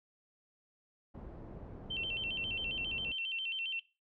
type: low-pass noise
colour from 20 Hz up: pink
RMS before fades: -48 dBFS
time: 1.14-3.12 s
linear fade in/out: 10 ms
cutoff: 610 Hz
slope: 12 dB/octave
type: tone with vibrato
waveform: sine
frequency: 2900 Hz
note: F#7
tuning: 35 cents flat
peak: -35 dBFS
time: 1.9-3.8 s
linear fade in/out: 10 ms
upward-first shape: square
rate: 7.4 Hz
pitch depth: 120 cents each way
effects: noise-tail reverb RT60 0.3 s tail -18 dB re dry